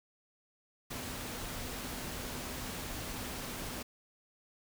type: tone in noise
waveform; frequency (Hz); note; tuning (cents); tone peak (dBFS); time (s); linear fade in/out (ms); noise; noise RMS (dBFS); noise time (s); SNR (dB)
sine; 249.3; B3; +16; -50; 0.9-3.83; 10; pink; -41; 0.9-3.83; -12
effects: none